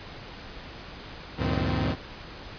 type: tone cluster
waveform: sawtooth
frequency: 69.9 / 94.2 / 113.6 / 156.6 / 258 Hz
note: C#2 / F#2 / A#2 / D#3 / C4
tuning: +15 / +32 / -44 / +11 / -24 cents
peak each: -27 dBFS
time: 1.37-1.96 s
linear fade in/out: 50 ms
effects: pink hiss -42 dBFS RMS until 2.58 s + resampled to 11025 Hz